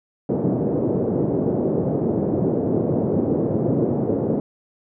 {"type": "band-pass noise", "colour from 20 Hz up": "white", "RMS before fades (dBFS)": -21, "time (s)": [0.29, 4.4], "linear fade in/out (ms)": 2, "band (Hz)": [110, 470], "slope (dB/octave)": 24, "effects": []}